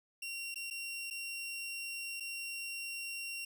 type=tone with dropouts; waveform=sawtooth; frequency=2749 Hz; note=F7; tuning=28 cents flat; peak=-36 dBFS; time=0.22-3.45 s; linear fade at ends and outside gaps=5 ms; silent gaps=0.544-0.557 / 0.702-0.708 / 1.102-1.108 / 2.2-2.205 s; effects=none